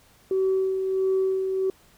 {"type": "tone with tremolo", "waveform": "sine", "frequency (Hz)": 380.5, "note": "F#4", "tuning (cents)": 48, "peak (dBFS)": -18, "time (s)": [0.31, 1.7], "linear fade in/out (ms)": 2, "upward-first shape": "sine", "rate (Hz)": 1.5, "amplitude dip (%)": 45, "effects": ["tanh soft clip ceiling -16 dBFS", "pink hiss -57 dBFS RMS until 1.97 s"]}